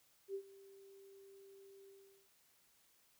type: tone with ADSR envelope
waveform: sine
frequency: 392 Hz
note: G4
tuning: in tune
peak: -38 dBFS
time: 0.28-2.29 s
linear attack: 65 ms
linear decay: 75 ms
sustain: -19 dB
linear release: 410 ms
effects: white hiss -72 dBFS RMS until 3.19 s